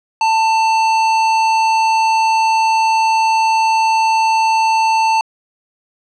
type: tone with tanh clipping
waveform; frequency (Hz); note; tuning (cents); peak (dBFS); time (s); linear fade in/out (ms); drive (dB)
sine; 890; A5; +20; -13; 0.21-5.21; 2; 17
effects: low-pass 7000 Hz 12 dB/octave